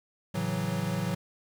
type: chord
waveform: square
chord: F# minor seventh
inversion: first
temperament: equal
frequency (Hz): 110 / 138.59 / 164.81 / 185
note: A2 / C#3 / E3 / F#3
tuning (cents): 0 / 0 / 0 / 0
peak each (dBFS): -36 / -37 / -34 / -33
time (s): 0.34-1.15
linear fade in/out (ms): 10
effects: 10-bit